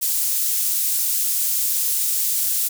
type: high-pass noise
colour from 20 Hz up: pink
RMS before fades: -21 dBFS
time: 0.01-2.69 s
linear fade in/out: 20 ms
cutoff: 9300 Hz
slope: 12 dB/octave
effects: none